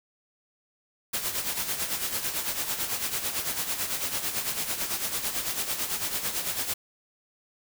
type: noise with tremolo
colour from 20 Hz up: white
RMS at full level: -28 dBFS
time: 1.13-6.74 s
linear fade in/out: 10 ms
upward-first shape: sine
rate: 9 Hz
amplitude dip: 60%
effects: none